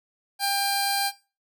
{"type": "tone cluster", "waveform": "sawtooth", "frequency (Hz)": [796, 4164, 4748], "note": ["G5", "C8", "D8"], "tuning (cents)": [26, -9, 18], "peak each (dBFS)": [-21, -28, -26], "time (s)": [0.39, 1.12], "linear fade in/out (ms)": 50, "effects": ["noise-tail reverb RT60 0.3 s tail -17 dB re dry"]}